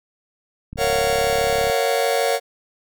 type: click train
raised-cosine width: 5 ms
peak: -21 dBFS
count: 35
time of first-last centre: 0.73-1.699 s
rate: 35.1 Hz
type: chord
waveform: 45% pulse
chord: Gb major seventh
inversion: first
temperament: just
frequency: 462.5 / 555 / 693.7 / 740 Hz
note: Bb4 / Db5 / F5 / Gb5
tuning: -14 / +2 / -12 / 0 cents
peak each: -22 / -22 / -25 / -25 dBFS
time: 0.77-2.4 s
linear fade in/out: 50 ms
effects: none